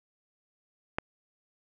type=click; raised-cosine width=0.5 ms; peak=-13 dBFS; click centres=0.985 s; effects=none